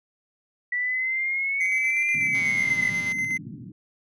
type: exponential two-way sweep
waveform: sine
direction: up then down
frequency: 1954 to 2400 to 1994 Hz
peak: -23 dBFS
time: 0.72-2.9 s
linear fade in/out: 5 ms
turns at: 2.11 s
type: tone with tremolo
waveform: triangle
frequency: 2062 Hz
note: C7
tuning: 26 cents flat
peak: -21 dBFS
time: 1.6-3.38 s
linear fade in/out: 10 ms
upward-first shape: square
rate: 8.2 Hz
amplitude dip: 35%
type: band-pass noise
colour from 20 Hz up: pink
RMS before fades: -39 dBFS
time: 2.14-3.72 s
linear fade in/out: 5 ms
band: 110 to 290 Hz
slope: 48 dB/octave
type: click train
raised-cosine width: 0.2 ms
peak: -24 dBFS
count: 155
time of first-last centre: 2.35-3.12 s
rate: 200 Hz
effects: none